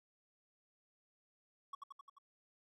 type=tone with echo; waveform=triangle; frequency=1117 Hz; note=C#6; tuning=13 cents sharp; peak=-40 dBFS; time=1.73-1.75 s; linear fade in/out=5 ms; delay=87 ms; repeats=5; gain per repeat=-3 dB; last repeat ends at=2.185 s; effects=none